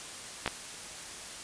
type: clicks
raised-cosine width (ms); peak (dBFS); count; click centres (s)
0.3; -13; 2; 0.461 / 0.477
effects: white hiss -43 dBFS RMS until 1.43 s + resampled to 22050 Hz